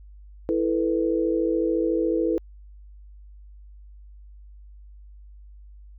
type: chord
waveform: sine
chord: E suspended fourth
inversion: none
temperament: equal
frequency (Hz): 329.6 / 440 / 493.9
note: E4 / A4 / B4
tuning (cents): 0 / 0 / 0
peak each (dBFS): -23 / -26 / -26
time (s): 0.49-2.38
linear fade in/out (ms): 0
effects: added 50 Hz sine -43 dBFS peak until 5.98 s